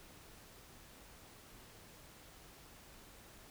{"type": "silence", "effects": ["pink hiss -58 dBFS RMS until 3.5 s"]}